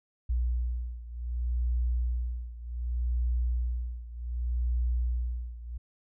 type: beating tone pair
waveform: sine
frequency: 60 / 60.66 Hz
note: B1 / B1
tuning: -49 / -30 cents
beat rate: 0.66 Hz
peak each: -29 / -32 dBFS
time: 0.29-5.78 s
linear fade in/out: 10 ms
effects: none